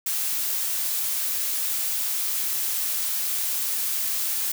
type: noise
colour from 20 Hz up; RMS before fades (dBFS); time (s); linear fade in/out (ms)
blue; -26; 0.06-4.52; 5
effects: none